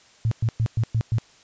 sine tone bursts, 112.6 Hz, A2, 40 cents sharp, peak -18 dBFS, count 6, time 0.25-1.184 s, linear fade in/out 0 ms, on 64 ms, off 110 ms, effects white hiss -54 dBFS RMS until 1.43 s + resampled to 16000 Hz

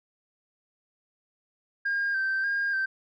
sine tone with vibrato, 1587 Hz, G6, 21 cents sharp, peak -23 dBFS, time 1.85-2.86 s, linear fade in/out 10 ms, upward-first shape square, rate 1.7 Hz, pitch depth 31 cents each way, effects tanh soft clip ceiling -22 dBFS

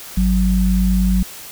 sine tone pair together, 52 / 185.3 Hz, G#1 / F#3, +3 / +3 cents, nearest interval octave + minor seventh, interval 2200 cents, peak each -15 dBFS, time 0.17-1.23 s, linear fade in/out 5 ms, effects white hiss -35 dBFS RMS until 1.51 s

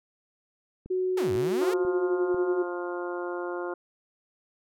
click train, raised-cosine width 3 ms, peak -30 dBFS, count 4, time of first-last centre 0.86-2.345 s, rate 2.02 Hz
sine tone with pitch glide, 370 to 363.2 Hz, F#4 to F#4, 0 to -32 cents, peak -24 dBFS, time 0.9-2.63 s, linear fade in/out 10 ms, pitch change -32 cents, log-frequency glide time 1.58-2.17 s
sawtooth exponential two-way sweep, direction down then up, 480 to 92.5 to 480 Hz, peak -27 dBFS, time 1.17-1.74 s, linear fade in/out 5 ms, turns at 1.32 s
harmonic tone, 176.3 Hz, F3, 17 cents sharp, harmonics 2 / 3 / 4 / 5 / 6 / 7 / 8, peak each -32 / -37 / -41 / -43 / -41 / -46 / -41 dBFS, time 1.61-3.74 s, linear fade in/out 5 ms
effects none

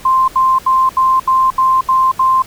sine tone bursts, 1046.5 Hz, C6, in tune, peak -8 dBFS, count 8, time 0.05-2.422 s, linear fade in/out 5 ms, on 230 ms, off 76 ms, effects pink hiss -37 dBFS RMS until 2.46 s

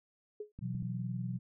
sine tone with exponential decay, 420 Hz, G#4, 19 cents sharp, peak -35 dBFS, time 0.4-0.52 s, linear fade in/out 5 ms, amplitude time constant 25 ms
clicks, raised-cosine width 5 ms, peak -33 dBFS, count 3, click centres 0.59 / 0.748 / 0.826 s
sine chord, B suspended fourth, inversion none, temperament equal, 123.47 / 164.81 / 185 Hz, B2 / E3 / F#3, 0 / 0 / 0 cents, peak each -37 / -42 / -39 dBFS, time 0.61-1.39 s, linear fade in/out 20 ms
effects none

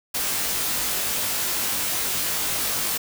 white noise with comb filter, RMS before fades -25 dBFS, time 0.14-2.98 s, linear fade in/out 10 ms, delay 20 ms, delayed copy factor +0.8, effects none

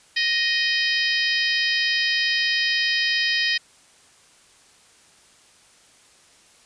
harmonic tone with a mistuned harmonic, 622.3 Hz, D#5, in tune, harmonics 3 / 4 / 5 / 6 / 7 / 8 / 9, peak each -23 / -27 / -27 / -30 / -31 / -26 / -39 dBFS, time 0.16-3.58 s, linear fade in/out 10 ms, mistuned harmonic 6, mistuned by +40 cents, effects white hiss -54 dBFS RMS until 6.65 s + resampled to 22050 Hz

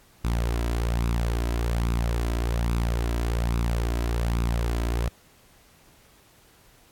sawtooth tone with flanger, 58 Hz, A#1, 8 cents flat, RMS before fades -25 dBFS, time 0.24-5.09 s, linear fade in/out 10 ms, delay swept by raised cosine 0.79 to 3.09 ms, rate 1.2 Hz, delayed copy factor +0.5, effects pink hiss -57 dBFS RMS until 6.91 s + AAC 64 kbps

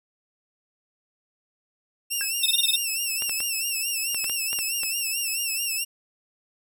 10% pulse tone with vibrato, 2700 Hz, E7, 41 cents sharp, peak -17 dBFS, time 2.1-5.85 s, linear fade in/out 20 ms, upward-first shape sine, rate 4.6 Hz, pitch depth 80 cents each way
sine tone with exponential decay, 1622 Hz, G#6, 41 cents flat, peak -26 dBFS, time 2.21-2.29 s, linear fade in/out 0 ms, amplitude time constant 17 ms
square tone bursts, 3655 Hz, A#7, 35 cents flat, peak -19 dBFS, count 7, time 2.43-2.76 s, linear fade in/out 5 ms, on 30 ms, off 20 ms
clicks, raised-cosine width 0.3 ms, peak -19 dBFS, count 9, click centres 3.222 / 3.295 / 3.404 / 4.146 / 4.243 / 4.297 / 4.53 / 4.589 / 4.834 s
effects none

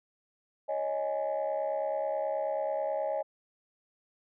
sine chord, C# suspended second, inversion none, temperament just, 554.4 / 623.7 / 831.5 Hz, C#5 / D#5 / G#5, 0 / +4 / +2 cents, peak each -32 / -31 / -35 dBFS, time 0.68-3.23 s, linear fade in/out 20 ms, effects tanh soft clip ceiling -23 dBFS

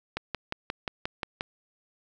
click train, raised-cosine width 0.3 ms, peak -14 dBFS, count 8, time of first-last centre 0.17-1.409 s, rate 5.65 Hz, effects none

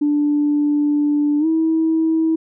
sine tone with pitch glide, 293.7 to 322.1 Hz, D4 to E4, 0 to -40 cents, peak -13 dBFS, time 0.01-2.36 s, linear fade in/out 10 ms, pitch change +160 cents, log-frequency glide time 1.39-1.46 s, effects tanh soft clip ceiling -9 dBFS

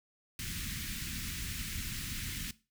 pink band-stop noise, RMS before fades -39 dBFS, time 0.39-2.51 s, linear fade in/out 2 ms, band 240 to 1700 Hz, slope 24 dB/octave, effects noise-tail reverb RT60 0.3 s tail -18 dB re dry

